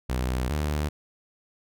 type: tone pair in turn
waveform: sawtooth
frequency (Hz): 63 / 74.66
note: B1 / D2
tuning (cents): +35 / +29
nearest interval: minor third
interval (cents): 294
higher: second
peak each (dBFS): -21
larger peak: neither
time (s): 0.09-0.49 / 0.49-0.89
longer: neither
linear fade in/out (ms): 10
effects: none